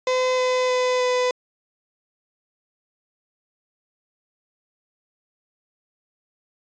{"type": "tone with pitch steps", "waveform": "35% pulse", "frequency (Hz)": [510, 506.8, 503.6, 500.4], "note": ["C5", "B4", "B4", "B4"], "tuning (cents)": [-44, 45, 34, 23], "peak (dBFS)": -17, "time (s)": [0.07, 1.31], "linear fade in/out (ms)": 2, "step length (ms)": 310, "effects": ["resampled to 16000 Hz"]}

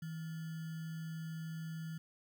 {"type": "tone with sample-and-hold", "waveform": "sine", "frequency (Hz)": 161.7, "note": "E3", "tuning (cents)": -33, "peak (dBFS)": -40, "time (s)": [0.02, 1.98], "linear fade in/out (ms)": 5, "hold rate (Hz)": 1575, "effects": []}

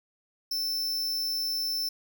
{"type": "tone", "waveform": "45% pulse", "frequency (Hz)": 5320, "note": "E8", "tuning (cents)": 15, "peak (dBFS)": -28, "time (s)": [0.51, 1.89], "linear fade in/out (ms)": 5, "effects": []}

